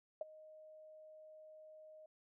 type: tone with ADSR envelope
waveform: sine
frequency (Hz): 622.3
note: D#5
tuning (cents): 0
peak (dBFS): -35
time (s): 0.21-2.06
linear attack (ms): 3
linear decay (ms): 19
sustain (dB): -20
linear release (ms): 4
effects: none